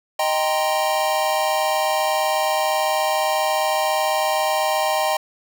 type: chord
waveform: square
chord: C minor seventh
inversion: first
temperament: equal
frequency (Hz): 622.3 / 784 / 932.3 / 1046.5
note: Eb5 / G5 / Bb5 / C6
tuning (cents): 0 / 0 / 0 / 0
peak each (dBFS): -23 / -23 / -27 / -28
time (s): 0.19-5.17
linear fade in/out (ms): 5
effects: none